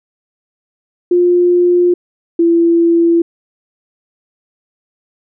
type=tone pair in turn; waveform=sine; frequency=353.4 / 337.2 Hz; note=F4 / E4; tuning=+21 / +39 cents; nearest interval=minor second; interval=82 cents; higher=first; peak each=-7 dBFS; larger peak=neither; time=1.11-1.94 / 2.39-3.22 s; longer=neither; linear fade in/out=5 ms; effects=none